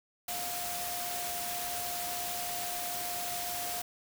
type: tone in noise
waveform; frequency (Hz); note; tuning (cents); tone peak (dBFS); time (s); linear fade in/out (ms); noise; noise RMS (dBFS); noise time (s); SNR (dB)
sine; 707; F5; +21; -39; 0.28-3.82; 5; white; -37; 0.28-3.82; -5
effects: none